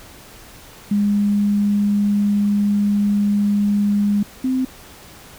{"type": "tone pair in turn", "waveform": "sine", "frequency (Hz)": [204.6, 258.9], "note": ["G#3", "C4"], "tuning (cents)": [-26, -18], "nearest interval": "major third", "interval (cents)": 408, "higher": "second", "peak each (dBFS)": [-14, -16], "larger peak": "first", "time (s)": [[0.91, 4.23], [4.44, 4.65]], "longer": "first", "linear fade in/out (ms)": 5, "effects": ["pink hiss -42 dBFS RMS until 5.38 s"]}